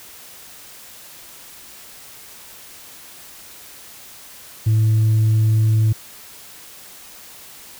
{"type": "tone with tanh clipping", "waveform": "sine", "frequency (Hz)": 109.5, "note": "A2", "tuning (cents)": -8, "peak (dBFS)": -13, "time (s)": [4.66, 5.93], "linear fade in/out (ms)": 10, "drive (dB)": 1, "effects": ["white hiss -41 dBFS RMS until 7.79 s"]}